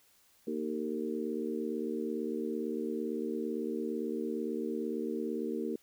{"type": "harmonic tone with a mistuned harmonic", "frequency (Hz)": 77.78, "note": "D#2", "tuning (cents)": 0, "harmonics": [3, 4, 5, 6], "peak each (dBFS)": [-37, -38, -38, -39], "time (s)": [0.47, 5.76], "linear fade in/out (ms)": 5, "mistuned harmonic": 6, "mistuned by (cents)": -34, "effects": ["white hiss -66 dBFS RMS until 5.82 s"]}